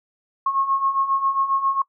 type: beating tone pair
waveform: sine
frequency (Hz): 1082 / 1089.4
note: C#6 / C#6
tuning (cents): -42 / -30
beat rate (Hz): 7.4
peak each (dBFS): -25 / -20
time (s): 0.46-1.82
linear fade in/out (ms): 5
effects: noise-tail reverb RT60 0.1 s tail -21 dB re dry